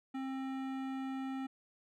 sine tone with hard clipping, 265.8 Hz, C4, 27 cents sharp, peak -39 dBFS, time 0.14-1.47 s, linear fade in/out 10 ms, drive 16 dB, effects none

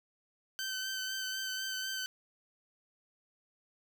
15% pulse tone with vibrato, 1537 Hz, G6, 35 cents flat, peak -29 dBFS, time 0.59-2.06 s, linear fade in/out 0 ms, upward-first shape sine, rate 4 Hz, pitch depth 18 cents each way, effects none

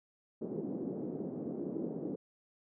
white band-pass noise, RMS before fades -39 dBFS, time 0.41-2.16 s, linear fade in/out 10 ms, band 180 to 390 Hz, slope 24 dB/octave, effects none

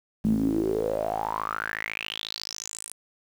sawtooth tone with band-pass filter sweep, 54 Hz, A1, 32 cents flat, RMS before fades -29 dBFS, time 0.24-2.93 s, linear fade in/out 0 ms, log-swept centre 200 to 9900 Hz, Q 9.3, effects 8-bit

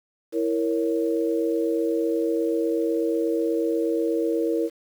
sine chord, A# diminished, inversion second, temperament equal, 329.6 / 466.2 / 554.4 Hz, E4 / A#4 / C#5, 0 / 0 / 0 cents, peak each -24 / -24 / -30 dBFS, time 0.32-4.7 s, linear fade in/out 50 ms, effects 8-bit

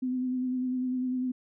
sine tone with vibrato, 254 Hz, B3, 49 cents sharp, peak -27 dBFS, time 0.02-1.32 s, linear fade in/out 10 ms, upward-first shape sine, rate 10 Hz, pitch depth 25 cents each way, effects none

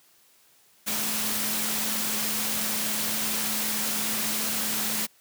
sine tone in noise, 215.1 Hz, A3, 39 cents flat, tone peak -37 dBFS, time 0.86-5.07 s, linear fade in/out 20 ms, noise white, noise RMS -28 dBFS, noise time 0.86-5.07 s, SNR -12 dB, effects white hiss -60 dBFS RMS until 5.2 s + high-pass 100 Hz 12 dB/octave

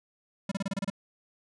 square tone bursts, 196 Hz, G3, in tune, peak -29 dBFS, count 8, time 0.49-0.901 s, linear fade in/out 5 ms, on 26 ms, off 29 ms, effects resampled to 22050 Hz

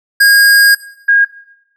square / sine tone pair in turn, 1630 / 1630 Hz, G#6 / G#6, -33 / -33 cents, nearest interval unison, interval 0 cents, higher neither, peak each -5 dBFS, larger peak neither, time 0.2-0.75 / 1.08-1.25 s, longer first, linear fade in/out 10 ms, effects noise-tail reverb RT60 0.8 s tail -17 dB re dry

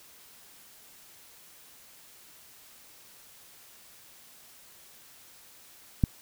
click, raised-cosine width 5 ms, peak -9 dBFS, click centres 6.038 s, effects white hiss -54 dBFS RMS until 6.21 s

